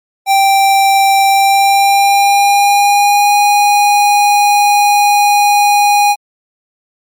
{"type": "tone with pitch glide", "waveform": "square", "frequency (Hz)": [784, 820.6], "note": ["G5", "G#5"], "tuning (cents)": [0, -21], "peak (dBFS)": -7, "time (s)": [0.26, 6.16], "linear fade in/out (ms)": 50, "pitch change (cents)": 79, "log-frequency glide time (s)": [1.27, 3.34], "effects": ["MP3 64 kbps"]}